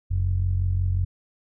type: tone with low-pass filter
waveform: sawtooth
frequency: 45.54 Hz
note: F#1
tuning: 27 cents flat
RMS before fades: -23 dBFS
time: 0.1-1.05 s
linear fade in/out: 10 ms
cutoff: 95 Hz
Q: 4.9
effects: none